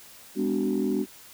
sine tone cluster, 205.5 / 252.3 / 294.4 / 375.6 Hz, G#3 / B3 / D4 / F#4, -18 / +37 / +4 / +26 cents, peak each -28 dBFS, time 0.35-1.06 s, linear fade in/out 50 ms, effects tanh soft clip ceiling -16 dBFS + white hiss -49 dBFS RMS until 1.33 s

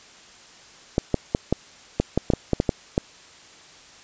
clicks, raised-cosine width 2 ms, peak -5 dBFS, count 12, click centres 0.981 / 1.143 / 1.349 / 1.526 / 2 / 2.176 / 2.302 / 2.336 / 2.533 / 2.601 / 2.692 / 2.979 s, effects white hiss -48 dBFS RMS until 4.03 s + resampled to 16000 Hz

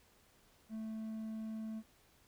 triangle tone, 220 Hz, A3, in tune, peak -38 dBFS, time 0.69-1.83 s, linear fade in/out 50 ms, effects pink hiss -68 dBFS RMS until 2.27 s

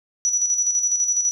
sine tone with tremolo, 5890 Hz, F#8, 9 cents flat, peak -16 dBFS, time 0.25-1.31 s, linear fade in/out 0 ms, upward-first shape square, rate 12 Hz, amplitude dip 50%, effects none

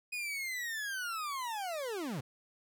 40% pulse linear sweep, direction down, 2500 to 110.8 Hz, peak -35 dBFS, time 0.12-2.21 s, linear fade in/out 10 ms, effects none

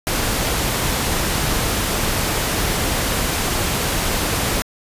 pink noise, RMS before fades -20 dBFS, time 0.07-4.62 s, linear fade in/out 0 ms, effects resampled to 32000 Hz

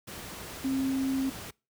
sine tone in noise, 266.9 Hz, C4, 35 cents sharp, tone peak -26 dBFS, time 0.64-1.3 s, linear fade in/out 10 ms, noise pink, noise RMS -41 dBFS, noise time 0.07-1.51 s, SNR +12 dB, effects noise-tail reverb RT60 0.3 s tail -25 dB re dry + high-pass 60 Hz 12 dB/octave

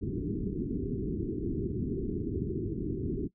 white low-pass noise, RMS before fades -33 dBFS, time 0.01-3.28 s, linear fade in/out 20 ms, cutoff 410 Hz, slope 96 dB/octave, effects noise-tail reverb RT60 0.1 s tail -18 dB re dry

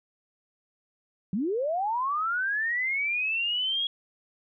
sine linear sweep, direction up, 171.6 to 3322 Hz, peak -25 dBFS, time 1.33-3.87 s, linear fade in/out 2 ms, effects none

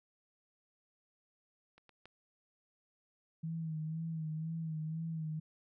clicks, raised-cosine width 0.3 ms, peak -44 / -43 / -37 dBFS, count 3, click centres 1.78 / 1.893 / 2.056 s
sine tone with vibrato, 159.8 Hz, D#3, 47 cents sharp, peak -36 dBFS, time 3.43-5.4 s, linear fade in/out 10 ms, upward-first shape sine, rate 2 Hz, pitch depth 48 cents each way
effects none

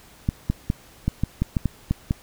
clicks, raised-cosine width 5 ms, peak -8 dBFS, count 10, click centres 0.289 / 0.5 / 0.701 / 1.08 / 1.236 / 1.42 / 1.568 / 1.657 / 1.91 / 2.109 s, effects pink hiss -50 dBFS RMS until 2.22 s

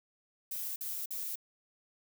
violet noise bursts, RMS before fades -38 dBFS, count 3, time 0.51-1.356 s, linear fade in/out 5 ms, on 250 ms, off 48 ms, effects none

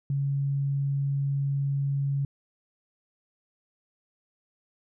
sine tone, 139.4 Hz, C#3, 10 cents sharp, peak -24 dBFS, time 0.1-2.25 s, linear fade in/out 2 ms, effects none

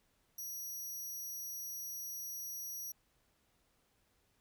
15% pulse tone, 5790 Hz, F#8, 38 cents flat, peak -36 dBFS, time 0.38-2.92 s, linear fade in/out 5 ms, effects pink hiss -75 dBFS RMS until 4.4 s

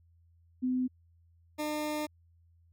sine / 20% pulse tone pair in turn, 254.2 / 302 Hz, C4 / D4, -50 / +48 cents, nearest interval minor third, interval 298 cents, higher second, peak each -27 dBFS, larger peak neither, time 0.62-0.88 / 1.58-2.07 s, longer second, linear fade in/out 20 ms, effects added 84 Hz sine -61 dBFS peak until 2.72 s

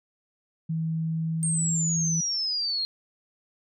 sine tone with pitch glide, 161.5 to 163.28 Hz, E3 to E3, -35 to -16 cents, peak -25 dBFS, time 0.69-2.21 s, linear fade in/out 10 ms, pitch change +19 cents, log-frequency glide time 1.04-2.09 s
sine exponential sweep, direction down, 8720 to 4186 Hz, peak -25 dBFS, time 1.43-2.85 s, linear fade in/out 0 ms
effects none

